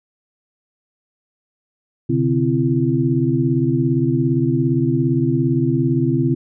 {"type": "tone cluster", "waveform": "sine", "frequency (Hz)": [128, 145.5, 259.9, 337.1], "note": ["C3", "D3", "C4", "E4"], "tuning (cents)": [-38, -16, -11, 39], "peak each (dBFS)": -20, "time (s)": [2.09, 6.35], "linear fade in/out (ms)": 10, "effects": []}